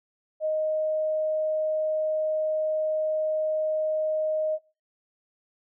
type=tone; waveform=sine; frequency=622.3 Hz; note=D#5; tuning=in tune; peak=-23 dBFS; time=0.4-4.59 s; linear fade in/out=50 ms; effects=noise-tail reverb RT60 0.3 s tail -20 dB re dry